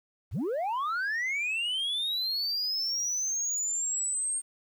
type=linear sweep; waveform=sine; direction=up; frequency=53.1 to 8650 Hz; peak=-25 dBFS; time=0.31-4.42 s; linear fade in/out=50 ms; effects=tanh soft clip ceiling -27 dBFS + 10-bit